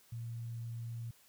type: tone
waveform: sine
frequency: 116.54 Hz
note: A#2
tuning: in tune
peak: -39 dBFS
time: 0.12-1.11 s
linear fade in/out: 5 ms
effects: white hiss -65 dBFS RMS until 1.28 s